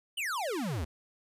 square exponential sweep, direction down, 3136 to 68.8 Hz, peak -32 dBFS, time 0.17-0.85 s, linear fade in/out 10 ms, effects resampled to 32000 Hz

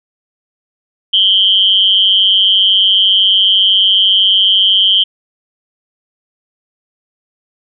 sine tone with amplitude modulation, 3136 Hz, G7, in tune, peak -3 dBFS, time 1.13-5.04 s, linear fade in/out 10 ms, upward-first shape sine, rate 194 Hz, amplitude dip 85%, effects none

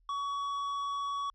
triangle tone with tanh clipping, 1127 Hz, C#6, 28 cents sharp, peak -33 dBFS, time 0.09-1.3 s, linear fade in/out 2 ms, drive 12 dB, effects added 40 Hz sine -63 dBFS peak until 1.34 s + MP3 96 kbps

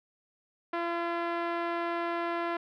5% pulse tone with low-pass filter, 340.7 Hz, F4, 43 cents flat, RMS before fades -32 dBFS, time 0.73-2.57 s, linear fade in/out 5 ms, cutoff 1200 Hz, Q 0.71, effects none

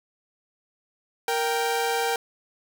sawtooth tone pair together, 466.2 / 784 Hz, A#4 / G5, 0 / 0 cents, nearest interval major sixth, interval 900 cents, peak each -22 dBFS, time 1.28-2.16 s, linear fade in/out 2 ms, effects none

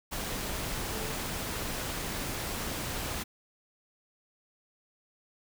sine tone in noise, 440 Hz, A4, in tune, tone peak -41 dBFS, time 0.92-1.13 s, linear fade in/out 20 ms, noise pink, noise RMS -35 dBFS, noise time 0.11-3.24 s, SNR -9 dB, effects none

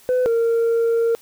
sine tone pair in turn, 504 / 461.5 Hz, B4 / A#4, +35 / -17 cents, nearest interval major second, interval 152 cents, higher first, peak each -13 dBFS, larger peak neither, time 0.09-0.26 / 0.26-1.15 s, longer second, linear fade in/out 0 ms, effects tanh soft clip ceiling -14 dBFS + white hiss -50 dBFS RMS until 1.21 s

